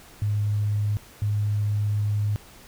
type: tone bursts at uneven times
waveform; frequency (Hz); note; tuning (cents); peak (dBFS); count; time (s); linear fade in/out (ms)
sine; 104.1; G#2; +5; -21; 2; 0.22-0.97 / 1.22-2.36; 0
effects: pink hiss -49 dBFS RMS until 2.67 s